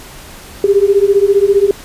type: beating tone pair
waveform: sine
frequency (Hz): 392 / 407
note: G4 / G#4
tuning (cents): 0 / -35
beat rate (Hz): 15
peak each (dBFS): -10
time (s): 0.64-1.71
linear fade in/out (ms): 2
effects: pink hiss -34 dBFS RMS until 1.84 s + resampled to 32000 Hz

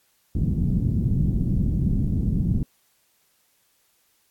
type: low-pass noise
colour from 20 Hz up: white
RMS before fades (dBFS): -22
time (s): 0.35-2.63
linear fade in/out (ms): 2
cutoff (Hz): 200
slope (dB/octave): 24
effects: white hiss -65 dBFS RMS until 4.3 s + AAC 64 kbps

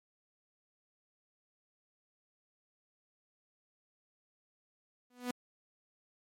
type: tone with exponential growth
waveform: sawtooth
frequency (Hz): 246.9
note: B3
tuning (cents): 0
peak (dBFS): -27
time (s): 5.1-5.31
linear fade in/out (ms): 5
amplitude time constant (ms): 45
effects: MP3 64 kbps

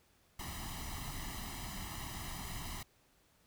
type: noise with comb filter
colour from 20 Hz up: pink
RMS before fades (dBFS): -43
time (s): 0.39-2.83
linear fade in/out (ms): 5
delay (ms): 1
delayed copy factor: +0.8
effects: pink hiss -70 dBFS RMS until 3.46 s

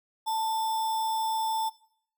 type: tone with sample-and-hold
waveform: sine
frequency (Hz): 887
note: A5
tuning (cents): +14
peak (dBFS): -26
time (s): 0.26-1.7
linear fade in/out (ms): 20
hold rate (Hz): 4410
effects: noise-tail reverb RT60 0.6 s tail -19 dB re dry

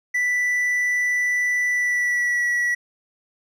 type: tone with pitch glide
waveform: triangle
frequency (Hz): 1975.5 to 1937.1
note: B6 to B6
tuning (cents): 0 to -34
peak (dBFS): -17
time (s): 0.14-2.75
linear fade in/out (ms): 10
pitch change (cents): -34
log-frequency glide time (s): 1.7-2.45
effects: none

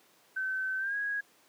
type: tone with pitch glide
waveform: sine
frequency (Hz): 1533 to 1652.5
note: G6 to G#6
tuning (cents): -39 to -9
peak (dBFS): -30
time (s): 0.36-1.21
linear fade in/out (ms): 10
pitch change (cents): +130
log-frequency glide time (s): 0.78-0.96
effects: pink hiss -63 dBFS RMS until 1.48 s + high-pass 300 Hz 12 dB/octave

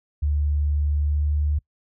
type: tone with pitch glide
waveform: sine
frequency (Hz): 73.42 to 74.14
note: D2 to D2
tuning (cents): 0 to +17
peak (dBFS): -19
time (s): 0.22-1.59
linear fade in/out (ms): 10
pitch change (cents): +17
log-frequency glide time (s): 0.99-1.28
effects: noise-tail reverb RT60 0.1 s tail -24 dB re dry

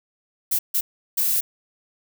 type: noise bursts at uneven times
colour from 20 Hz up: violet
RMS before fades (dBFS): -21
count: 3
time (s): 0.51-0.59 / 0.74-0.81 / 1.17-1.41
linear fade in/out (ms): 10
effects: none

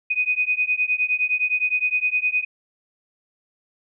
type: beating tone pair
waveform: sine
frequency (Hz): 2489 / 2498.7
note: D#7 / D#7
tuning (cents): 0 / +7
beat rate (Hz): 9.7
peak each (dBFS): -22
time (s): 0.1-2.45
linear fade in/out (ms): 10
effects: none

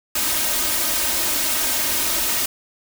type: noise with comb filter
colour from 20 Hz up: white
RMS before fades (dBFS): -21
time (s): 0.15-2.46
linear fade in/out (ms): 5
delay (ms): 3.2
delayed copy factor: +0.7
effects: none

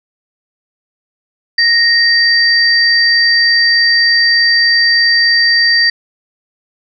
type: tone pair together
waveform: sine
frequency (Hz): 1864.7 / 4668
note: A#6 / D8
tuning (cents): 0 / -11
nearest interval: octave + major third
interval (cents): 1589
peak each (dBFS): -10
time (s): 1.58-5.9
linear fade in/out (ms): 5
effects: none

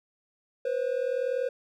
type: tone pair together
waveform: triangle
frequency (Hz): 490 / 530.3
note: B4 / C5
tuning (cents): -14 / +23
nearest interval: minor second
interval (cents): 137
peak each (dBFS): -27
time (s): 0.65-1.49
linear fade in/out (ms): 5
effects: none

